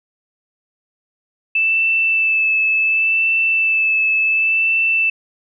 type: tone with vibrato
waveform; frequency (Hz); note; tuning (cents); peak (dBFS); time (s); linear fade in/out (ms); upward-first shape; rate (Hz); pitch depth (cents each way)
sine; 2637; E7; 0; -13; 1.55-5.1; 5; sine; 0.69; 19
effects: none